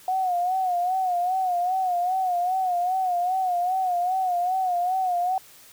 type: tone with vibrato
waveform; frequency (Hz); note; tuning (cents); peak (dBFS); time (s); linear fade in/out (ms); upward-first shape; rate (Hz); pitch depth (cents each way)
sine; 730; F#5; -24; -21; 0.08-5.38; 2; sine; 2.5; 74
effects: white hiss -50 dBFS RMS until 5.72 s